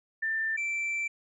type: tone pair in turn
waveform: sine / triangle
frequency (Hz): 1784 / 2338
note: A6 / D7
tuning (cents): +23 / -8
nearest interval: perfect fourth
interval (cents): 469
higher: second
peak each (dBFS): -27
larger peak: neither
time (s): 0.22-0.57 / 0.57-1.08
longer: second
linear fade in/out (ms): 10
effects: resampled to 22050 Hz